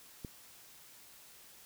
click, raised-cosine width 3 ms, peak -28 dBFS, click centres 0.248 s, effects white hiss -57 dBFS RMS until 1.65 s

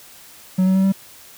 triangle tone with pitch steps, 186.1 / 188.59 / 191.11 / 193.67 Hz, F#3 / F#3 / G3 / G3, +10 / +33 / -44 / -21 cents, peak -11 dBFS, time 0.58-0.924 s, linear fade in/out 10 ms, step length 86 ms, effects white hiss -44 dBFS RMS until 1.37 s

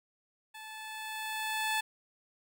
15% pulse tone with level ramp, 871 Hz, A5, 18 cents flat, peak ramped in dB -39 to -22 dBFS, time 0.54-1.81 s, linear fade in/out 10 ms, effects none

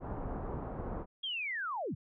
pink low-pass noise, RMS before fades -39 dBFS, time 0-1.06 s, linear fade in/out 50 ms, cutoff 1100 Hz, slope 24 dB/octave
sine linear sweep, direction down, 3309 to 82.41 Hz, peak -34 dBFS, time 1.23-1.95 s, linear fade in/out 10 ms
effects none

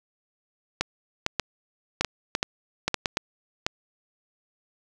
clicks, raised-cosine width 0.2 ms, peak -6 dBFS, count 12, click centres 0.81 / 1.264 / 1.397 / 2.01 / 2.047 / 2.351 / 2.429 / 2.88 / 2.943 / 3.058 / 3.171 / 3.665 s, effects none

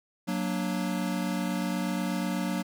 square chord, Gb augmented, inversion none, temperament equal, 185 / 233.1 / 293.7 Hz, Gb3 / Bb3 / D4, 0 / 0 / 0 cents, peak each -31 / -34 / -35 dBFS, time 0.27-2.63 s, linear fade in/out 20 ms, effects none

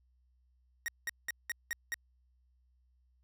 45% pulse tone bursts, 1880 Hz, A#6, 14 cents sharp, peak -33 dBFS, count 6, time 0.86-1.942 s, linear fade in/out 0 ms, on 22 ms, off 190 ms, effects added 62 Hz sine -67 dBFS peak until 3.23 s

